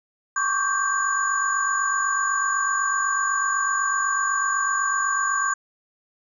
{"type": "tone cluster", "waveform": "sine", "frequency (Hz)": [1100, 1148, 1579, 6900], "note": ["C#6", "D6", "G6", "A8"], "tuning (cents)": [-14, -40, 12, -35], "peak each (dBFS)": [-27, -25, -24, -29], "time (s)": [0.36, 5.54], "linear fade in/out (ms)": 5, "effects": []}